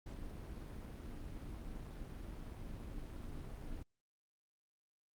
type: noise with amplitude modulation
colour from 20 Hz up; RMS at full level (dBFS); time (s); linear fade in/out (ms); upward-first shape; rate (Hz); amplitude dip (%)
brown; -44; 0.06-3.83; 5; sine; 266; 55
effects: Opus 48 kbps